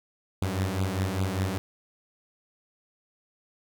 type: beating tone pair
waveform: sawtooth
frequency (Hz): 92.5 / 97.5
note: F#2 / G2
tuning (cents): 0 / -9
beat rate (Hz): 5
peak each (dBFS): -25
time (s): 0.42-1.58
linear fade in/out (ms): 0
effects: 10-bit